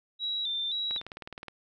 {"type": "tone with vibrato", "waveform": "sine", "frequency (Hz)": 3723, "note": "A#7", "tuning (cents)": -3, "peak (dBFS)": -29, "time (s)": [0.19, 1.02], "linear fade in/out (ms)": 50, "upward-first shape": "square", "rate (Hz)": 1.9, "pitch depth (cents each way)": 70}
{"type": "click train", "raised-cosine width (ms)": 0.3, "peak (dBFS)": -24, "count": 12, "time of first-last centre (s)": [0.91, 1.483], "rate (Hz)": 19.2}
{"effects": []}